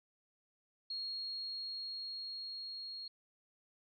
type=tone with level ramp; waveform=sine; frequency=4284 Hz; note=C8; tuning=40 cents sharp; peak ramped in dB=-38 to -43 dBFS; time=0.9-3.08 s; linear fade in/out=5 ms; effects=none